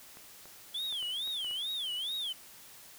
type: clicks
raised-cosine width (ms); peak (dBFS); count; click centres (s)
0.5; -36; 7; 0.171 / 0.456 / 0.926 / 1.027 / 1.275 / 1.446 / 1.511
type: tone with vibrato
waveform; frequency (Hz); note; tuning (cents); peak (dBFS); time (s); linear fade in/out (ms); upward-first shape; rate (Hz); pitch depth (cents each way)
triangle; 3322; G#7; 0; -32; 0.74-2.33; 10; sine; 2.3; 230
effects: white hiss -53 dBFS RMS until 2.98 s